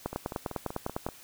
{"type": "two click trains", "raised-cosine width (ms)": 1, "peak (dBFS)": [-22, -16], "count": [6, 11], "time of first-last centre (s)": [[0.13, 1.088], [0.06, 1.065]], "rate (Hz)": [5.22, 9.95], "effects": ["white hiss -52 dBFS RMS until 1.23 s"]}